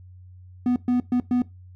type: tone bursts at uneven times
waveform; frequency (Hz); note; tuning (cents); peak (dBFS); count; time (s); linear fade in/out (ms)
triangle; 246.9; B3; 0; -16; 4; 0.66-0.76 / 0.88-1 / 1.12-1.2 / 1.31-1.42; 2
effects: noise-tail reverb RT60 0.2 s tail -19 dB re dry + added 91 Hz sine -43 dBFS peak until 1.75 s